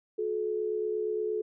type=tone pair together; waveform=sine; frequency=362 / 430.5 Hz; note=F#4 / A4; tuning=-38 / -38 cents; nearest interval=minor third; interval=300 cents; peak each=-34 / -29 dBFS; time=0.18-1.42 s; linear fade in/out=10 ms; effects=none